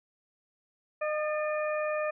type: harmonic tone with a mistuned harmonic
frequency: 610 Hz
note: D#5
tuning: 34 cents flat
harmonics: 1 / 2 / 3 / 4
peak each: -29 / -36 / -39 / -40 dBFS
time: 1.01-2.11 s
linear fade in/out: 10 ms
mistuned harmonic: 3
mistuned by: -41 cents
effects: none